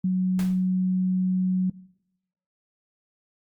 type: tone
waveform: sine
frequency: 185 Hz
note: F#3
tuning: in tune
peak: -20 dBFS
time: 0.04-1.7 s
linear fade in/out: 5 ms
type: noise with exponential decay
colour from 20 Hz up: pink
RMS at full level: -35 dBFS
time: 0.39-0.67 s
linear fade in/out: 1 ms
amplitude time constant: 59 ms
effects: noise-tail reverb RT60 0.8 s tail -21 dB re dry + Opus 48 kbps